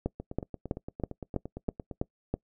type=two click trains; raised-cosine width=2 ms; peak=-15 / -24 dBFS; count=8 / 16; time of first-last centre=0.06-2.34 / 0.2-1.912 s; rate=3.07 / 8.76 Hz; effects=noise-tail reverb RT60 0.1 s tail -23 dB re dry